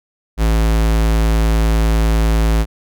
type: tone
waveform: square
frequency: 55 Hz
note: A1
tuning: in tune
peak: -12 dBFS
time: 0.37-2.66 s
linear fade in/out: 50 ms
effects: none